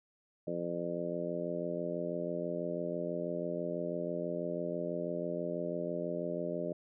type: harmonic tone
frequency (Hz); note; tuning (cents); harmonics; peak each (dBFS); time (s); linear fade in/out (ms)
86.1; F2; -24; 2 / 3 / 4 / 5 / 6 / 7; -41 / -43 / -41 / -42 / -42 / -38; 0.47-6.73; 5
effects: none